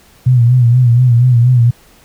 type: tone with vibrato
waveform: sine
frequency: 122.3 Hz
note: B2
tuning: 16 cents flat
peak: -5 dBFS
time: 0.26-1.71 s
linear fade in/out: 10 ms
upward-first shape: sine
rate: 4.2 Hz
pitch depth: 77 cents each way
effects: pink hiss -46 dBFS RMS until 2.04 s